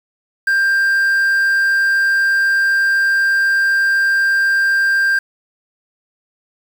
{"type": "tone with quantisation", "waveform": "triangle", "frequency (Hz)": 1587, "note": "G6", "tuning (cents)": 21, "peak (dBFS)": -10, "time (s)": [0.47, 5.19], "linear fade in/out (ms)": 5, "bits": 6, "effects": []}